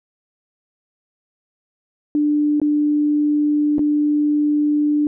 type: tone with dropouts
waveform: sine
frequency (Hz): 296.5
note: D4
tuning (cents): +17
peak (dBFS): -14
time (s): 2.15-5.07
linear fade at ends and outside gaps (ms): 1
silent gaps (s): 2.6-2.616 / 3.783-3.792
effects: none